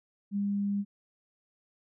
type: tone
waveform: sine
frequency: 201.5 Hz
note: G3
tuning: 48 cents sharp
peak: -27 dBFS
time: 0.31-0.85 s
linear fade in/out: 50 ms
effects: none